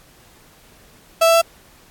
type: tone with pitch steps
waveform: 35% pulse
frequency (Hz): 659.3 / 663.5 / 667.7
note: E5 / E5 / E5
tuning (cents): 0 / +11 / +22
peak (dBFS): -9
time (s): 1.21-1.417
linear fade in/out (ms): 10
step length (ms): 69
effects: pink hiss -50 dBFS RMS until 1.9 s + AAC 64 kbps